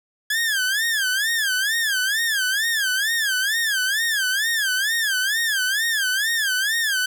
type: tone with vibrato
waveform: sawtooth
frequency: 1667 Hz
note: G#6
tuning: 6 cents sharp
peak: -16 dBFS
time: 0.3-7.06 s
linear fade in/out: 5 ms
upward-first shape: sine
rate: 2.2 Hz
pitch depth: 190 cents each way
effects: none